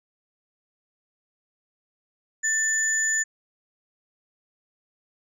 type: tone pair together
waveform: sine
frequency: 1779 / 6970 Hz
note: A6 / A8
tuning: +19 / -17 cents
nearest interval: 2 octaves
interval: 2364 cents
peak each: -23 dBFS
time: 2.43-3.24 s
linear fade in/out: 20 ms
effects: tanh soft clip ceiling -14 dBFS